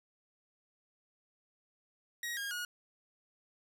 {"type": "tone with pitch steps", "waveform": "sawtooth", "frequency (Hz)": [1894, 1624, 1446], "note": ["A#6", "G#6", "F#6"], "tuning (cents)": [27, -39, -40], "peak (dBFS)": -33, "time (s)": [2.23, 2.65], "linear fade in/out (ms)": 2, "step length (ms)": 140, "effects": []}